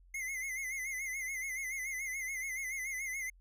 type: tone with vibrato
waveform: square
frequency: 2093 Hz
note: C7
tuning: in tune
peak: -37 dBFS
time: 0.14-3.3 s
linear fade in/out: 5 ms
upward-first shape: sine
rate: 7 Hz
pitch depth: 80 cents each way
effects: added 44 Hz sine -58 dBFS peak until 3.4 s